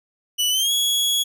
sawtooth tone with pitch glide, 2964 to 3346 Hz, F#7 to G#7, +2 to +12 cents, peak -15 dBFS, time 0.38-1.24 s, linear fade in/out 20 ms, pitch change +210 cents, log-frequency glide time 0.5-0.72 s, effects none

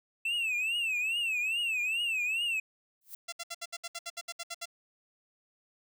triangle tone with vibrato, 2637 Hz, E7, in tune, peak -27 dBFS, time 0.25-2.6 s, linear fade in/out 5 ms, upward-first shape triangle, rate 2.4 Hz, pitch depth 170 cents each way
violet noise with exponential growth, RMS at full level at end -39 dBFS, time 3.01-3.15 s, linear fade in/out 5 ms, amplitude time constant 30 ms
5% pulse tone bursts, 683 Hz, F5, 39 cents flat, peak -25 dBFS, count 13, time 3.28-4.657 s, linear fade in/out 10 ms, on 45 ms, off 66 ms
effects none

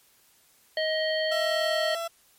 harmonic tone, 629 Hz, D#5, 19 cents sharp, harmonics 1 / 3 / 5 / 7, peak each -26 / -31 / -33 / -34 dBFS, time 0.77-1.95 s, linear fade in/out 2 ms
30% pulse tone, 670 Hz, E5, 28 cents sharp, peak -27 dBFS, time 1.31-2.08 s, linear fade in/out 10 ms
effects white hiss -61 dBFS RMS until 2.38 s + MP3 64 kbps

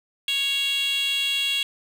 10% pulse tone with high-pass filter, 554.4 Hz, C#5, in tune, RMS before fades -24 dBFS, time 0.28-1.63 s, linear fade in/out 2 ms, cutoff 3100 Hz, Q 9.8, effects none

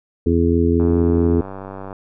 harmonic tone, 84.6 Hz, E2, 45 cents sharp, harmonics 1 / 2 / 3 / 4 / 5, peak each -18 / -24 / -18 / -20 / -20 dBFS, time 0.26-1.41 s, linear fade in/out 5 ms
click train, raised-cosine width 1 ms, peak -18 dBFS, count 110, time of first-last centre 0.8-1.928 s, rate 96.6 Hz
effects none

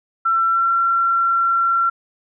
sine tone with pitch glide, 1346 to 1362.4 Hz, E6 to F6, +36 to -43 cents, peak -14 dBFS, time 0.25-1.9 s, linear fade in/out 10 ms, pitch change +21 cents, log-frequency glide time 0.4-0.73 s, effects none

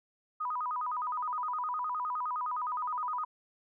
sine tone with vibrato, 1108.7 Hz, C#6, in tune, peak -31 dBFS, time 0.4-3.25 s, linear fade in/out 10 ms, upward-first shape square, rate 9.7 Hz, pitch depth 200 cents each way, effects none

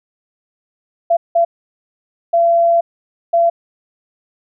sine tone bursts at uneven times, 679 Hz, F5, 49 cents flat, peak -9 dBFS, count 4, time 1.1-1.17 / 1.35-1.45 / 2.33-2.81 / 3.33-3.5 s, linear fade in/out 10 ms, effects none

